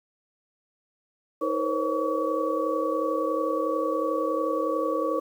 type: tone cluster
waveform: sine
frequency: 316.7 / 471.1 / 514 / 545 / 1134 Hz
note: D#4 / A#4 / C5 / C#5 / C#6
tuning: +31 / +18 / -31 / -29 / +39 cents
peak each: -30 dBFS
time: 1.41-5.2 s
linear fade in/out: 10 ms
effects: 9-bit